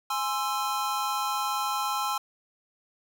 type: chord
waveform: square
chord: Ab augmented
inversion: none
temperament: equal with one note detuned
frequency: 830.6 / 1046.5 / 1329.2 Hz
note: Ab5 / C6 / E6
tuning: 0 / 0 / +14 cents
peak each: -32 dBFS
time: 0.1-2.18 s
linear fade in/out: 5 ms
effects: none

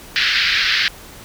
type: band-pass noise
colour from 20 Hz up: pink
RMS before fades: -17 dBFS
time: 0.16-0.88 s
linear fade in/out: 0 ms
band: 1500 to 4900 Hz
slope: 48 dB/octave
effects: pink hiss -39 dBFS RMS until 1.24 s

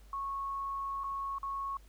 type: tone with dropouts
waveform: sine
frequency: 1101 Hz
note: C#6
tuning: 12 cents flat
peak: -34 dBFS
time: 0.13-1.77 s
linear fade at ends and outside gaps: 2 ms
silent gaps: 1.036-1.041 / 1.384-1.43 s
effects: added 50 Hz sine -53 dBFS peak until 1.88 s + pink hiss -65 dBFS RMS until 1.88 s

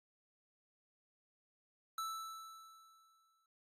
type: tone with exponential decay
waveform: square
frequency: 1318.5 Hz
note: E6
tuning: in tune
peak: -38 dBFS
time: 1.98-3.46 s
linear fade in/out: 2 ms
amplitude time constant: 320 ms
effects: noise-tail reverb RT60 0.2 s tail -21 dB re dry + AAC 48 kbps

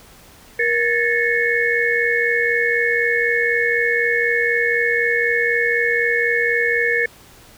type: tone cluster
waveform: sine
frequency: 473.2 / 1726 / 1810 / 2191 Hz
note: A#4 / A6 / A6 / C#7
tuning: +26 / -34 / +48 / -21 cents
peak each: -21 dBFS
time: 0.59-7.06 s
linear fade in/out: 5 ms
effects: pink hiss -46 dBFS RMS until 7.57 s

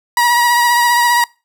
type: tone with vibrato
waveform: 30% pulse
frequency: 959 Hz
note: A#5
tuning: 49 cents sharp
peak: -7 dBFS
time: 0.17-1.24 s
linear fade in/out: 2 ms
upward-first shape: triangle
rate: 15 Hz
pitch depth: 30 cents each way
effects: noise-tail reverb RT60 0.3 s tail -24 dB re dry

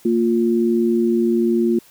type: tone pair together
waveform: sine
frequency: 229.9 / 350.9 Hz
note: A#3 / F4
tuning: -24 / +8 cents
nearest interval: perfect fifth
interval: 732 cents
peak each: -17 dBFS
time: 0.05-1.79 s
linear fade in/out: 5 ms
effects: white hiss -50 dBFS RMS until 1.9 s

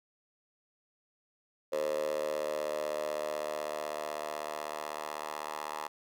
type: tone with high-pass filter sweep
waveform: 10% pulse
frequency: 76 Hz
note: D#2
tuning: 40 cents flat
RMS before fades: -36 dBFS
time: 1.72-5.88 s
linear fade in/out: 10 ms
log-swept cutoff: 530 to 810 Hz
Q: 7.5
effects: none

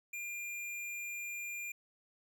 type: tone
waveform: square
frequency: 2400 Hz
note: D7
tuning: 37 cents sharp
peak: -40 dBFS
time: 0.13-1.72 s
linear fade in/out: 5 ms
effects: none

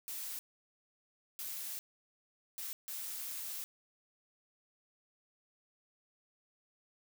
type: noise bursts at uneven times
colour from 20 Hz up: blue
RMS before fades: -42 dBFS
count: 4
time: 0.08-0.39 / 1.39-1.79 / 2.58-2.73 / 2.88-3.64 s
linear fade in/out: 0 ms
effects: none

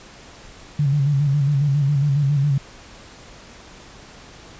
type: tone with vibrato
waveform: sine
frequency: 142.1 Hz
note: C#3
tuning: 43 cents sharp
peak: -15 dBFS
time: 0.79-2.58 s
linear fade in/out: 5 ms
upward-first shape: square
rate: 7.3 Hz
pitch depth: 61 cents each way
effects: pink hiss -43 dBFS RMS until 4.59 s + resampled to 16000 Hz

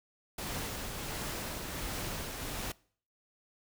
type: noise with tremolo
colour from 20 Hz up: pink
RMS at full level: -37 dBFS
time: 0.38-2.72 s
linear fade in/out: 5 ms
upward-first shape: triangle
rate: 1.4 Hz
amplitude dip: 35%
effects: noise-tail reverb RT60 0.5 s tail -23 dB re dry

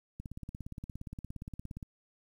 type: click train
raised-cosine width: 5 ms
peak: -29 dBFS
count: 29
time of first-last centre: 0.2-1.828 s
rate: 17.2 Hz
effects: 10-bit

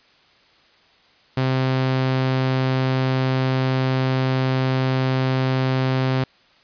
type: tone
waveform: sawtooth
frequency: 130.81 Hz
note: C3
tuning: in tune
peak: -14 dBFS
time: 1.37-6.24 s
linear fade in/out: 5 ms
effects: white hiss -55 dBFS RMS until 6.63 s + resampled to 11025 Hz

